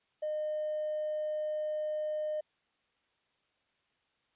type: tone with hard clipping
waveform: sine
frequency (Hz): 611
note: D#5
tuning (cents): -32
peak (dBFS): -32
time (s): 0.22-2.41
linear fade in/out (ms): 10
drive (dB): 1
effects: white hiss -75 dBFS RMS until 4.35 s + resampled to 8000 Hz